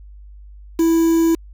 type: tone with quantisation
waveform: triangle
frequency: 329.5 Hz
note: E4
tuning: 1 cent flat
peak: -10 dBFS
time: 0.79-1.35 s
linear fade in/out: 5 ms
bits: 5
effects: added 50 Hz sine -37 dBFS peak until 1.53 s